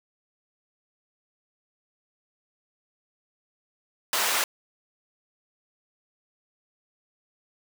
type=high-pass noise; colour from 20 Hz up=pink; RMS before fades=-25 dBFS; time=4.13-4.44 s; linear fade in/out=2 ms; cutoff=790 Hz; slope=12 dB/octave; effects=none